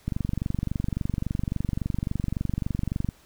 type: click train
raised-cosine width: 5 ms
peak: -14 dBFS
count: 72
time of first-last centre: 0.08-3.088 s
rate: 23.6 Hz
effects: pink hiss -57 dBFS RMS until 3.25 s